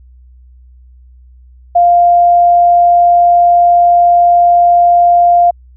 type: tone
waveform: sine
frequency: 698.5 Hz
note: F5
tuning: in tune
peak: -4 dBFS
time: 1.75-5.51 s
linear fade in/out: 10 ms
effects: added 62 Hz sine -37 dBFS peak until 5.76 s